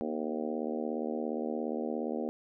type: harmonic tone with a mistuned harmonic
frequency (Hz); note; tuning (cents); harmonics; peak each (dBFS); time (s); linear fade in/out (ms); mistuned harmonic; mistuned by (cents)
77.2; D#2; -13; 3 / 4 / 5 / 6 / 7 / 8 / 9 / 10; -36 / -39 / -39 / -39 / -40 / -46 / -45 / -47; 0.01-2.29; 0; 3; +35
effects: none